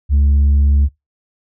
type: tone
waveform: sine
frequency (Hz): 71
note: C#2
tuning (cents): +42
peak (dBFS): -6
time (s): 0.09-0.89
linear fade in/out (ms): 50
effects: noise-tail reverb RT60 0.2 s tail -24 dB re dry + tanh soft clip ceiling -8 dBFS